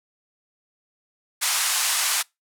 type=band-pass noise; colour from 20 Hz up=white; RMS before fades=-23 dBFS; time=1.41-2.23 s; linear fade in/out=20 ms; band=810 to 11000 Hz; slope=24 dB/octave; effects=noise-tail reverb RT60 0.2 s tail -25 dB re dry